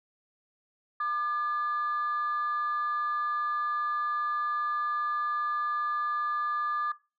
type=tone pair together; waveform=sine; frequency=1197.5 / 1700 Hz; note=D6 / G#6; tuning=+33 / +40 cents; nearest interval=tritone; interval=607 cents; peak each=-27 / -35 dBFS; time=1-6.92 s; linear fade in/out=5 ms; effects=noise-tail reverb RT60 0.3 s tail -20 dB re dry + tanh soft clip ceiling -22 dBFS